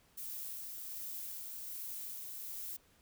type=noise with tremolo; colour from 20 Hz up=violet; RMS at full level=-43 dBFS; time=0.17-2.77 s; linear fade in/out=10 ms; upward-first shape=sine; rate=1.3 Hz; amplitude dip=25%; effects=pink hiss -68 dBFS RMS until 3.01 s